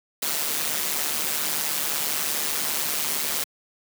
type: noise with amplitude modulation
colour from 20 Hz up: white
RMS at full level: -23 dBFS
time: 0.22-3.44 s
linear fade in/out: 5 ms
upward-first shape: sine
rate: 149 Hz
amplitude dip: 70%
effects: high-pass 150 Hz 12 dB/octave